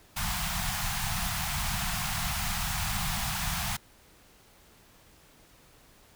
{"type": "band-stop noise", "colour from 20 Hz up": "pink", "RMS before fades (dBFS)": -31, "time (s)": [0.16, 3.77], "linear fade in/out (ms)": 10, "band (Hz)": [210, 680], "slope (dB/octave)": 96, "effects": ["pink hiss -58 dBFS RMS until 6.15 s"]}